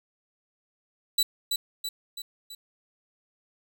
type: tone with echo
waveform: sawtooth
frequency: 3951 Hz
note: B7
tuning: in tune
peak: -17 dBFS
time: 1.18-1.23 s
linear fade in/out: 5 ms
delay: 330 ms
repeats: 4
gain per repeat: -5 dB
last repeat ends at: 2.55 s
effects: none